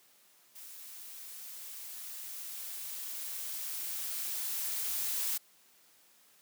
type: noise with level ramp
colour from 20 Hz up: blue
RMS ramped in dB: -49 to -33 dBFS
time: 0.55-5.38 s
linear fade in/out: 10 ms
effects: white hiss -64 dBFS RMS until 6.41 s + high-pass 150 Hz 12 dB/octave